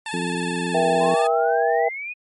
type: tone with vibrato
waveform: 15% pulse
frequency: 873 Hz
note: A5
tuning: 14 cents flat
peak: -21 dBFS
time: 0.06-1.27 s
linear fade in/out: 2 ms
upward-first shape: square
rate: 19 Hz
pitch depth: 38 cents each way
type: harmonic tone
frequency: 87.31 Hz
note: F2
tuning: in tune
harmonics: 2 / 3 / 4 / 5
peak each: -27 / -29 / -30 / -31 dBFS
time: 0.13-1.15 s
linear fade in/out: 10 ms
type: chord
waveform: sine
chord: E diminished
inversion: second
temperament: just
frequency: 474.7 / 659.3 / 791.1 Hz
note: Bb4 / E5 / G5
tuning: +31 / 0 / +16 cents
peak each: -21 dBFS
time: 0.74-1.89 s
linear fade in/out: 10 ms
type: exponential sweep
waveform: sine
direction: up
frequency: 1003 to 2520 Hz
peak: -28 dBFS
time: 1-2.14 s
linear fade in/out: 20 ms
effects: MP3 48 kbps